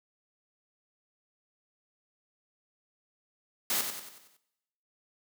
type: noise with echo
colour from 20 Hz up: white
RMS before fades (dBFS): -29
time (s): 3.7-3.81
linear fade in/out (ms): 2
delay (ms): 93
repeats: 6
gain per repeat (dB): -6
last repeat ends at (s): 4.368
effects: noise-tail reverb RT60 1.0 s tail -21 dB re dry + high-pass 150 Hz 12 dB/octave